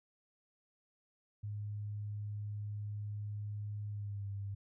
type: tone with pitch glide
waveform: sine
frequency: 104 to 99.82 Hz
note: G#2 to G2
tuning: +3 to +32 cents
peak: -38 dBFS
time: 1.43-4.55 s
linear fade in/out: 10 ms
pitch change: -71 cents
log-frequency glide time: 3.89-4.28 s
effects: none